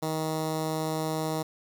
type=tone with notch filter; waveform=10% pulse; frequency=157.7 Hz; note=D#3; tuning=24 cents sharp; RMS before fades=-30 dBFS; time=0.02-1.43 s; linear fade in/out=10 ms; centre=2400 Hz; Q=1.5; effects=10-bit